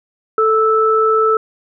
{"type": "tone pair together", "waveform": "sine", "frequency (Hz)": [440, 1315], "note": ["A4", "E6"], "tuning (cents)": [0, -5], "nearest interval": "octave + perfect fifth", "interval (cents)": 1895, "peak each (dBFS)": -13, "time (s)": [0.38, 1.37], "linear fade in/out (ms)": 2, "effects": []}